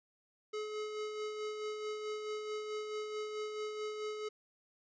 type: tone with tremolo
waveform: square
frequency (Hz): 426.1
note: G#4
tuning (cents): +44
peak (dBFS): -37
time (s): 0.53-4.29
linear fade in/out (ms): 10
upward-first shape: sine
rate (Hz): 4.6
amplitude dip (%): 40
effects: resampled to 16000 Hz